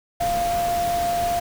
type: tone in noise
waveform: sine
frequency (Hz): 695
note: F5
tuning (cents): -9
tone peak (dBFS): -20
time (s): 0.2-1.4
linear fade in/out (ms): 10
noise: pink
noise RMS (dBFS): -31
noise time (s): 0.2-1.4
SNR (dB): +8
effects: none